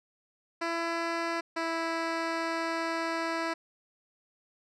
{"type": "tone pair in turn", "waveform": "10% pulse", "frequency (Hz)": [334.7, 329.5], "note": ["E4", "E4"], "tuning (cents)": [26, -1], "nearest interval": "unison", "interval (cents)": 27, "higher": "first", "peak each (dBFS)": -21, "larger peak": "neither", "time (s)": [[0.61, 1.41], [1.56, 3.54]], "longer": "second", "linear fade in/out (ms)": 10, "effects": ["low-pass 5000 Hz 12 dB/octave"]}